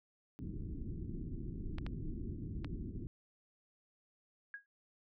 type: low-pass noise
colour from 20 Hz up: pink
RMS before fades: -42 dBFS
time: 0.39-3.07 s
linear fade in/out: 0 ms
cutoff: 350 Hz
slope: 48 dB/octave
type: clicks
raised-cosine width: 0.3 ms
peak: -29 dBFS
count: 3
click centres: 1.784 / 1.865 / 2.646 s
type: tone with exponential decay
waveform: sine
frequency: 1646 Hz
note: G#6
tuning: 16 cents flat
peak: -39 dBFS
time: 4.54-4.66 s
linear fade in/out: 1 ms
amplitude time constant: 24 ms
effects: none